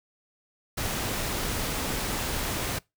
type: noise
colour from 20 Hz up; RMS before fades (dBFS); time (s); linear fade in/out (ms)
pink; -30; 0.77-2.79; 10
effects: noise-tail reverb RT60 0.2 s tail -23 dB re dry